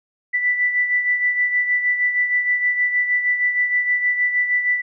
sine beating tone pair, 1975.5 / 1981.9 Hz, B6 / B6, 0 / +6 cents, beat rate 6.4 Hz, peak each -17 / -25 dBFS, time 0.33-4.82 s, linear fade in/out 20 ms, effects none

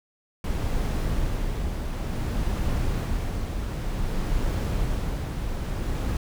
brown noise with tremolo, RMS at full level -25 dBFS, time 0.44-6.17 s, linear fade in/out 2 ms, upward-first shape sine, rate 0.55 Hz, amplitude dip 35%, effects none

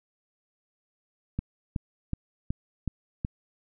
click train, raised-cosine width 5 ms, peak -16 dBFS, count 6, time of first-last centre 1.39-3.249 s, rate 2.69 Hz, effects none

